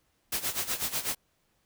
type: noise with tremolo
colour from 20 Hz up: white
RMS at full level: -29 dBFS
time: 0.32-1.15 s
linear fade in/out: 5 ms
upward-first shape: sine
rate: 8.1 Hz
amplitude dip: 80%
effects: pink hiss -72 dBFS RMS until 1.65 s